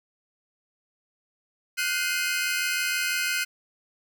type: tone cluster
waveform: sawtooth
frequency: 1437 / 1523 / 2091 / 2518 Hz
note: F6 / F#6 / C7 / D#7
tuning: +49 / +50 / -2 / +20 cents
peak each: -27 dBFS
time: 1.77-3.45 s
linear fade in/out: 20 ms
effects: 9-bit